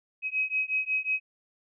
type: beating tone pair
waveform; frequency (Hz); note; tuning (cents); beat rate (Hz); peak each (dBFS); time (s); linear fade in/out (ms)
sine; 2537 / 2542.5; D#7 / D#7; +33 / +37; 5.5; -29; 0.22-1.2; 50
effects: none